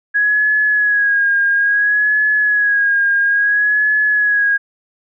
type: tone with vibrato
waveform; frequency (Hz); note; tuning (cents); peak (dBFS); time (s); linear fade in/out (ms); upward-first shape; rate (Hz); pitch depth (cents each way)
sine; 1661.2; G#6; 0; -11; 0.14-4.58; 20; sine; 0.59; 46
effects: none